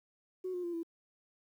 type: tone with pitch steps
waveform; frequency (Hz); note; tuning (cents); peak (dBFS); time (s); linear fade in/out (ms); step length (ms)
sine; 370 / 357.4 / 345.2 / 333.5; F#4 / F4 / F4 / E4; 0 / +40 / -20 / +20; -34; 0.44-0.832; 10; 98
effects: tanh soft clip ceiling -30 dBFS + 11-bit